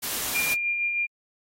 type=noise; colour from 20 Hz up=white; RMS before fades=-29 dBFS; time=0.02-0.55 s; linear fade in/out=20 ms
type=tone with tremolo; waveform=sine; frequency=2400 Hz; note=D7; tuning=37 cents sharp; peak=-22 dBFS; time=0.34-1.07 s; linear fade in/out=20 ms; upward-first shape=sine; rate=6.4 Hz; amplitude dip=35%
effects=AAC 48 kbps